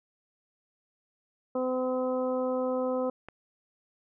harmonic tone, 255.6 Hz, C4, 40 cents flat, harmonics 1 / 2 / 3 / 4 / 5, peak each -32 / -28 / -40 / -40 / -41 dBFS, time 1.55-3.1 s, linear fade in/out 5 ms
click, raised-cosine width 0.5 ms, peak -27 dBFS, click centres 3.286 s
effects none

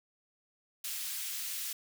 white high-pass noise, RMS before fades -38 dBFS, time 0.84-1.73 s, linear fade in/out 5 ms, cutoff 2200 Hz, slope 12 dB/octave, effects none

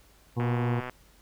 harmonic tone, 119.8 Hz, A#2, 48 cents sharp, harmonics 1 / 2 / 3 / 4 / 6 / 7 / 8 / 9, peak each -26 / -32 / -36 / -38 / -42 / -43 / -44 / -45 dBFS, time 0.36-0.81 s, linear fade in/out 20 ms
click train, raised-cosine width 0.5 ms, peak -21 dBFS, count 63, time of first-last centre 0.4-0.896 s, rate 125 Hz
effects added 50 Hz sine -60 dBFS peak until 1.21 s + pink hiss -60 dBFS RMS until 1.21 s

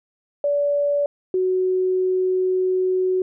sine tone pair in turn, 576 / 371 Hz, D5 / F#4, -34 / +5 cents, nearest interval minor sixth, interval 761 cents, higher first, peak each -17 dBFS, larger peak neither, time 0.44-1.06 / 1.34-3.22 s, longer second, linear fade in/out 2 ms, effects none

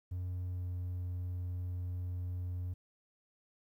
triangle tone with pitch glide, 90.4 to 89.72 Hz, F#2 to F2, -40 to +47 cents, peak -33 dBFS, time 0.11-2.74 s, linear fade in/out 10 ms, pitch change -13 cents, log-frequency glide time 0.46-0.62 s, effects tanh soft clip ceiling -29 dBFS + 12-bit

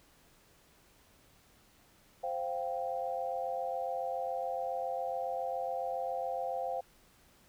sine chord, C suspended fourth, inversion none, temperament just, 523.3 / 697.7 / 784.9 Hz, C5 / F5 / G5, 0 / -2 / +2 cents, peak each -37 / -37 / -38 dBFS, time 2.23-6.81 s, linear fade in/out 10 ms, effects pink hiss -64 dBFS RMS until 7.48 s

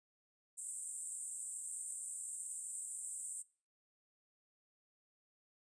white band-pass noise, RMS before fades -45 dBFS, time 0.57-3.43 s, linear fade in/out 20 ms, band 7700 to 9200 Hz, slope 96 dB/octave, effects noise-tail reverb RT60 0.4 s tail -22 dB re dry + resampled to 22050 Hz

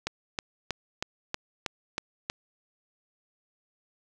click train, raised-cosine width 0.2 ms, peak -12 dBFS, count 8, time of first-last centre 0.07-2.299 s, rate 3.14 Hz, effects none

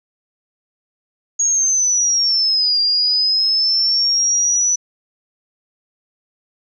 sine linear two-way sweep, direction down then up, 6645 to 4767 to 5960 Hz, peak -13 dBFS, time 1.39-4.76 s, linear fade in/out 10 ms, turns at 2.81 s, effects none

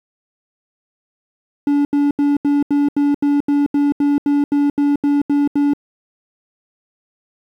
triangle tone bursts, 287.1 Hz, D4, 39 cents flat, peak -10 dBFS, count 16, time 1.67-5.735 s, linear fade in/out 2 ms, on 180 ms, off 79 ms, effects 8-bit

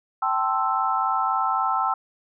sine chord, A minor seventh, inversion third, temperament equal with one note detuned, 776.3 / 880 / 1046.5 / 1318.5 Hz, G5 / A5 / C6 / E6, -17 / 0 / 0 / 0 cents, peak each -26 / -27 / -27 / -24 dBFS, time 0.22-1.94 s, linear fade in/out 5 ms, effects none

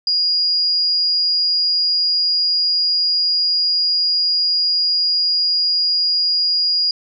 sine tone, 4864 Hz, D#8, 40 cents flat, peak -14 dBFS, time 0.07-6.91 s, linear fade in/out 2 ms, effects none

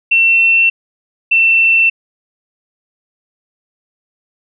sine tone pair in turn, 2701 / 2686 Hz, E7 / E7, +42 / +32 cents, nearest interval unison, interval 10 cents, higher first, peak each -7 dBFS, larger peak neither, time 0.11-0.7 / 1.31-1.9 s, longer neither, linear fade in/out 10 ms, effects none

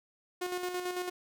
sawtooth tone with tremolo, 360.4 Hz, F#4, 45 cents flat, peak -28 dBFS, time 0.41-1.1 s, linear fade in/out 10 ms, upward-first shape square, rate 9 Hz, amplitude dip 45%, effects none

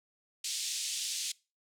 white band-pass noise, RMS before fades -36 dBFS, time 0.44-1.32 s, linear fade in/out 5 ms, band 2900 to 8200 Hz, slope 24 dB/octave, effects noise-tail reverb RT60 0.3 s tail -23 dB re dry

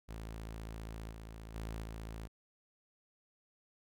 sawtooth tone with level steps, 55 Hz, A1, in tune, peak -39 / -43 / -36 / -39 dBFS, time 0.08-2.28 s, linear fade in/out 20 ms, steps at 1.1 / 1.54 / 1.82 s, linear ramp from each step 20 ms, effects none

